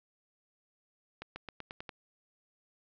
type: accelerating click train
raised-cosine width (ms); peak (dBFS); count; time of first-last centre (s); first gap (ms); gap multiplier
0.3; -25; 7; 1.22-1.892; 140; 0.91
effects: low-pass 5000 Hz 12 dB/octave